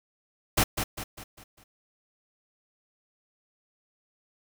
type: noise with echo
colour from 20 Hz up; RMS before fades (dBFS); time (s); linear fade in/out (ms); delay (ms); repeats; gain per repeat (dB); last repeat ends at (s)
pink; -22; 0.57-0.64; 10; 200; 5; -7; 1.64
effects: none